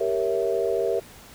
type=chord; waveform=sine; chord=G diminished seventh; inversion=none; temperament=equal; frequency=392 / 466.2 / 554.4 / 659.3 Hz; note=G4 / Bb4 / Db5 / Fb5; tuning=0 / 0 / 0 / 0 cents; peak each=-26 / -25 / -30 / -28 dBFS; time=0-1 s; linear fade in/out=10 ms; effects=pink hiss -47 dBFS RMS until 1.34 s